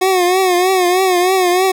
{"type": "tone with vibrato", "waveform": "25% pulse", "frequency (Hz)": 366.8, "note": "F#4", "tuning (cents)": -15, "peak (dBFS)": -7, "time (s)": [0.01, 1.72], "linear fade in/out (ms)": 10, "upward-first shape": "triangle", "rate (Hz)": 3.2, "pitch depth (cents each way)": 86, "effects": []}